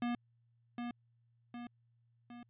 square tone with echo, 240 Hz, B3, 49 cents flat, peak -34 dBFS, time 0.02-0.15 s, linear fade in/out 2 ms, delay 760 ms, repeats 3, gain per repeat -5 dB, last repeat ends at 2.43 s, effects added 117 Hz sine -69 dBFS peak until 2.49 s + resampled to 8000 Hz

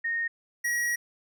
sine / square tone pair in turn, 1851 / 1906.3 Hz, A#6 / A#6, -13 / +38 cents, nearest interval minor second, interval 51 cents, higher second, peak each -26 dBFS, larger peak neither, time 0.04-0.28 / 0.64-0.96 s, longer second, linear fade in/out 10 ms, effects none

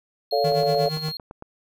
triangle tone, 4255 Hz, C8, 28 cents sharp, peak -29 dBFS, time 0.31-1.17 s, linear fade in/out 2 ms
sine chord, A augmented, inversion none, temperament equal with one note detuned, 440 / 567.3 / 698.5 Hz, A4 / C#5 / E#5, 0 / +40 / 0 cents, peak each -23 dBFS, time 0.32-0.89 s, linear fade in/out 10 ms
square tone with tremolo, 155.56 Hz, D#3, in tune, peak -25 dBFS, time 0.44-1.12 s, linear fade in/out 5 ms, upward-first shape sine, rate 8.4 Hz, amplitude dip 80%
click train, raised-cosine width 1 ms, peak -24 dBFS, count 9, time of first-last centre 0.52-1.424 s, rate 8.85 Hz
effects none

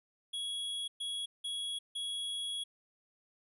square tone bursts at uneven times, 3335 Hz, G#7, 7 cents sharp, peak -36 dBFS, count 4, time 0.33-0.88 / 1-1.26 / 1.44-1.79 / 1.95-2.64 s, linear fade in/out 10 ms, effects resampled to 24000 Hz

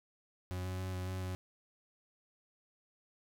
40% pulse tone with pitch steps, 91.2 / 92.5 / 93.3 / 91.7 / 93.3 / 92.2 Hz, F#2 / F#2 / F#2 / F#2 / F#2 / F#2, -24 / 0 / +15 / -15 / +15 / -6 cents, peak -36 dBFS, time 0.51-1.35 s, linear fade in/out 0 ms, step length 140 ms, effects none

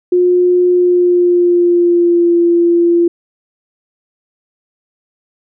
sine tone with pitch glide, 358.2 to 343 Hz, F4 to F4, +44 to -31 cents, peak -7 dBFS, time 0.12-3.08 s, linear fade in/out 5 ms, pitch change -75 cents, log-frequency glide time 0.69-2.37 s, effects none

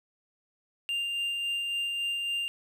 triangle tone with tremolo, 2794 Hz, F7, in tune, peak -26 dBFS, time 0.89-2.48 s, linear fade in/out 0 ms, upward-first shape sine, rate 3.6 Hz, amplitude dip 25%, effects none

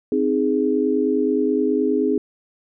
sine chord, Ab major, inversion first, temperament equal, 261.6 / 311.1 / 415.3 Hz, C4 / Eb4 / Ab4, 0 / 0 / 0 cents, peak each -21 / -22 / -20 dBFS, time 0.12-2.18 s, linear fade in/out 2 ms, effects none

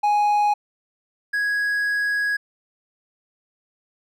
triangle tone pair in turn, 830.6 / 1661.2 Hz, G#5 / G#6, 0 / 0 cents, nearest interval octave, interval 1200 cents, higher second, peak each -14 / -18 dBFS, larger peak first, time 0.03-0.54 / 1.33-2.37 s, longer second, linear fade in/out 10 ms, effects none

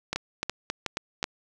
two click trains, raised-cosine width 0.2 ms, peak -11 / -11 dBFS, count 4 / 5, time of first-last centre 0.13-1.229 / 0.16-1.241 s, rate 2.73 / 3.7 Hz, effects none

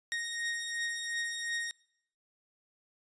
sawtooth beating tone pair, 1864.7 / 1867.5 Hz, A#6 / A#6, 0 / +3 cents, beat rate 2.8 Hz, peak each -31 / -37 dBFS, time 0.12-1.71 s, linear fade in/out 0 ms, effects noise-tail reverb RT60 0.8 s tail -25 dB re dry + resampled to 22050 Hz

